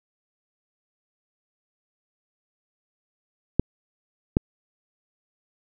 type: clicks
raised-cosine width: 3 ms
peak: -4 dBFS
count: 2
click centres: 3.596 / 4.369 s
effects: none